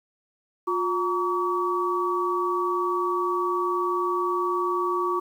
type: tone cluster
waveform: sine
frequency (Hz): 356.9 / 930 / 1138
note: F4 / A#5 / C#6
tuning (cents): +38 / -4 / +45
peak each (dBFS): -26 / -32 / -25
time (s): 0.67-5.2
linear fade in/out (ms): 10
effects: 9-bit